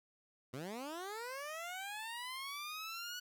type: linear sweep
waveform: 15% pulse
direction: up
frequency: 117.3 to 1480 Hz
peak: -36 dBFS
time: 0.53-3.2 s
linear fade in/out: 10 ms
effects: none